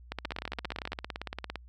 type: two click trains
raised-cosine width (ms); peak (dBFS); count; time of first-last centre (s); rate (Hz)
0.3; -19 / -18; 24 / 13; 0.25-1.557 / 0.12-0.92; 17.6 / 15
effects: added 60 Hz sine -49 dBFS peak until 1.68 s